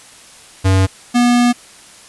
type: tone pair in turn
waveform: square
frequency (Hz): 95.1 / 242.4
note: F#2 / B3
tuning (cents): +48 / -32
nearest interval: octave + major third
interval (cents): 1620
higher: second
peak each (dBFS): -10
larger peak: neither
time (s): 0.64-0.87 / 1.14-1.53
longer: second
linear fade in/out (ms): 20
effects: white hiss -41 dBFS RMS until 2.08 s + resampled to 24000 Hz